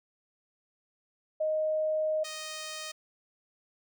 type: tone pair in turn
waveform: sine / 5% pulse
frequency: 622.3 / 622.3 Hz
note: D#5 / D#5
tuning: 0 / 0 cents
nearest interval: unison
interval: 0 cents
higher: neither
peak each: -26 dBFS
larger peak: neither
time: 1.4-2.24 / 2.24-2.92 s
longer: first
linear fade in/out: 10 ms
effects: none